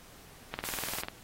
click train, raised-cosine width 0.3 ms, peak -18 dBFS, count 12, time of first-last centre 0.54-1.085 s, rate 20.2 Hz
white high-pass noise, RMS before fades -38 dBFS, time 0.64-1.02 s, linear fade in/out 10 ms, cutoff 500 Hz, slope 24 dB/octave
effects pink hiss -54 dBFS RMS until 1.23 s + AAC 48 kbps

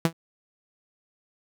sawtooth tone with exponential decay, 165.3 Hz, E3, 5 cents sharp, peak -12 dBFS, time 0.05-0.13 s, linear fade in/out 2 ms, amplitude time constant 17 ms, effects none

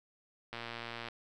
click train, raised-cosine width 0.3 ms, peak -25 dBFS, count 66, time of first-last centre 0.53-1.086 s, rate 117 Hz, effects none

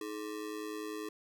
square ring-modulated tone, 370.4 Hz, F#4, 2 cents sharp, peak -36 dBFS, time 0.01-1.09 s, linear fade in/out 2 ms, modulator 55.2 Hz, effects none

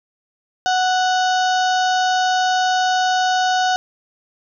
harmonic tone with a mistuned harmonic, 740 Hz, F#5, in tune, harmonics 1 / 2 / 4 / 5 / 6 / 7 / 8 / 9, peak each -16 / -22 / -28 / -30 / -32 / -33 / -34 / -35 dBFS, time 0.66-3.76 s, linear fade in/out 0 ms, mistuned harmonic 9, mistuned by -19 cents, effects none

